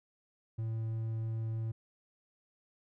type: tone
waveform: triangle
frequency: 112.1 Hz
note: A2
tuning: 33 cents sharp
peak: -31 dBFS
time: 0.58-1.72 s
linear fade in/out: 10 ms
effects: none